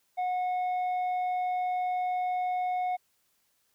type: tone with tanh clipping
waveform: triangle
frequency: 729 Hz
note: F#5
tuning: 26 cents flat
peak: -28 dBFS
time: 0.17-2.97 s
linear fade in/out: 20 ms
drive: 9 dB
effects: white hiss -72 dBFS RMS until 3.74 s